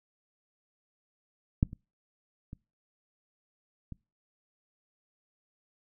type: clicks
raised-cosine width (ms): 5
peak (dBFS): -10 / -29 / -29 / -28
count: 4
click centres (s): 1.629 / 1.731 / 2.531 / 3.923
effects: noise-tail reverb RT60 0.3 s tail -25 dB re dry